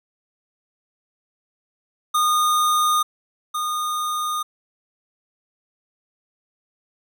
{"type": "tone pair in turn", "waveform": "square", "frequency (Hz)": [1226, 1226], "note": ["D#6", "D#6"], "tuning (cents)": [-26, -26], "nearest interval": "unison", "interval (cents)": 0, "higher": "neither", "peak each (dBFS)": [-17, -23], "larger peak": "first", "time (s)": [[2.14, 3.03], [3.54, 4.43]], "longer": "neither", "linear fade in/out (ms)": 10, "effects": []}